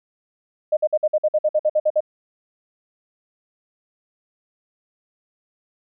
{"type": "tone bursts", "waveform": "sine", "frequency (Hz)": 613, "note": "D#5", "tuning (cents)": -26, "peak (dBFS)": -14, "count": 13, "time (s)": [0.72, 2.006], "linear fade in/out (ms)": 10, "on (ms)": 50, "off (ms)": 53, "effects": []}